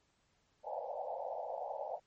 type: band-pass noise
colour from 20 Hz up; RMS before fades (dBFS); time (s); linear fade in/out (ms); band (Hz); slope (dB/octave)
pink; -41; 0.63-2; 50; 510 to 880; 96
effects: pink hiss -75 dBFS RMS until 2.06 s + MP3 32 kbps